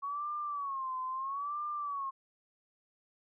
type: tone with vibrato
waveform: sine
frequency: 1108.7 Hz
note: C#6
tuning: in tune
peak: -34 dBFS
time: 0.02-2.11 s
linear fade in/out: 20 ms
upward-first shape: sine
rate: 0.76 Hz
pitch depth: 130 cents each way
effects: none